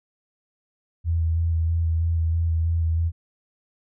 sine tone with vibrato, 82.5 Hz, E2, 2 cents sharp, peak -19 dBFS, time 1.04-3.12 s, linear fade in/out 50 ms, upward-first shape square, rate 3.1 Hz, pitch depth 18 cents each way, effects none

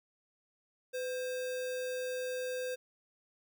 sine tone with sample-and-hold, 505 Hz, B4, 39 cents sharp, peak -34 dBFS, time 0.93-2.76 s, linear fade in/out 20 ms, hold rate 2100 Hz, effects none

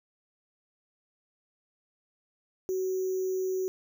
sine tone with sample-and-hold, 374.4 Hz, F#4, 20 cents sharp, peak -27 dBFS, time 2.69-3.68 s, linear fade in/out 0 ms, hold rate 6300 Hz, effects none

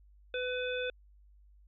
harmonic tone with a mistuned harmonic, 500 Hz, B4, 21 cents sharp, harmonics 1 / 3 / 5 / 7, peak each -34 / -39 / -41 / -42 dBFS, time 0.34-0.9 s, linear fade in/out 2 ms, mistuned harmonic 5, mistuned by +20 cents, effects added 50 Hz sine -57 dBFS peak until 1.67 s

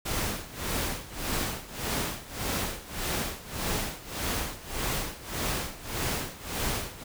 pink noise with tremolo, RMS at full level -29 dBFS, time 0.05-7.04 s, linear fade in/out 10 ms, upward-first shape sine, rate 1.7 Hz, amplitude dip 85%, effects none

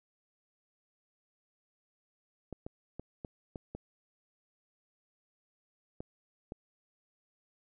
clicks, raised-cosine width 2 ms, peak -27 dBFS, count 8, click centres 2.527 / 2.665 / 2.996 / 3.248 / 3.558 / 3.75 / 6.005 / 6.521 s, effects none

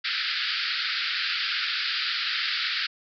white band-pass noise, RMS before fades -28 dBFS, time 0.04-2.87 s, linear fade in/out 10 ms, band 1300 to 4900 Hz, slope 96 dB/octave, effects none

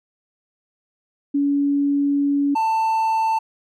sine / triangle tone pair in turn, 283.5 / 889.5 Hz, C#4 / A5, +39 / +19 cents, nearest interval octave + minor sixth, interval 1980 cents, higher second, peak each -16 / -15 dBFS, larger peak second, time 1.34-2.55 / 2.55-3.39 s, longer first, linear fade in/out 10 ms, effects none

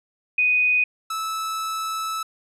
sine / 45% pulse tone pair in turn, 2489 / 1307.5 Hz, D#7 / E6, 0 / -15 cents, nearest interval major seventh, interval 1115 cents, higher first, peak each -16 / -25 dBFS, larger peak first, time 0.38-0.84 / 1.1-2.23 s, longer second, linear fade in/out 5 ms, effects resampled to 32000 Hz

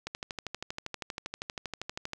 click train, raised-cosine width 0.2 ms, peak -18 dBFS, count 27, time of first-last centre 0.07-2.133 s, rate 12.6 Hz, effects none

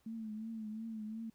sine tone with vibrato, 220 Hz, A3, in tune, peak -40 dBFS, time 0.06-1.3 s, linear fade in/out 5 ms, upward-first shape triangle, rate 2.8 Hz, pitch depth 66 cents each way, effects pink hiss -74 dBFS RMS until 1.34 s

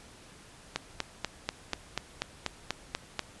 click train, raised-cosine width 0.2 ms, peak -12 dBFS, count 11, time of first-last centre 0.76-3.193 s, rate 4.11 Hz, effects pink hiss -53 dBFS RMS until 3.4 s + resampled to 24000 Hz

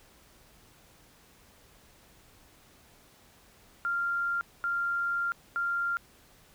sine tone bursts at uneven times, 1391 Hz, F6, 7 cents flat, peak -27 dBFS, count 3, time 3.85-4.41 / 4.64-5.32 / 5.56-5.97 s, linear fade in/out 0 ms, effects pink hiss -59 dBFS RMS until 6.54 s

